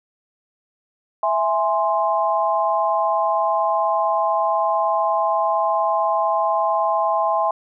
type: chord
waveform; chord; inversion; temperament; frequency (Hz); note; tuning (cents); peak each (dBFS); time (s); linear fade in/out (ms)
sine; E augmented; none; equal; 659.3 / 830.6 / 1046.5; E5 / G#5 / B#5; 0 / 0 / 0; -21; 1.23-7.51; 2
effects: none